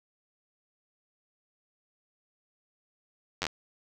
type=slowing click train; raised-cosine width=0.2 ms; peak=-12 dBFS; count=5; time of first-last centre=3.42-3.467 s; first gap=10 ms; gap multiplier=1.11; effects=none